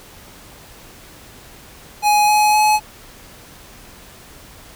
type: tone with pitch steps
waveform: square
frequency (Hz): 836 / 843.3 / 850.6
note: G#5 / G#5 / G#5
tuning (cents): +11 / +26 / +41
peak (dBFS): -12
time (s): 2.02-2.8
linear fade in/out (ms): 50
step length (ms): 260
effects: pink hiss -42 dBFS RMS until 4.75 s